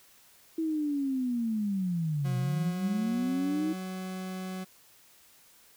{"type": "linear two-way sweep", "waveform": "sine", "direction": "down then up", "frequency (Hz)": [326.9, 125.4, 319.8], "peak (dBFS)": -27, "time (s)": [0.58, 3.73], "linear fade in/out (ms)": 5, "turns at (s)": 2.37}
{"type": "tone with pitch glide", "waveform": "40% pulse", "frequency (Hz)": [180.7, 186.43], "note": ["F#3", "F#3"], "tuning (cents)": [-41, 13], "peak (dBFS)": -34, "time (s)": [2.24, 4.65], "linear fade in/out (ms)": 20, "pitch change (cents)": 54, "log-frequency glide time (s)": [2.54, 3.48]}
{"effects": ["white hiss -59 dBFS RMS until 5.76 s"]}